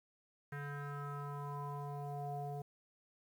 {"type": "tone with low-pass filter sweep", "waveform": "square", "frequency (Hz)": 143.5, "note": "D3", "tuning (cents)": -40, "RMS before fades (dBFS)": -43, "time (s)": [0.52, 2.62], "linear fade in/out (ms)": 5, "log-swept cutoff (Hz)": [1700, 630], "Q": 5.7, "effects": ["11-bit"]}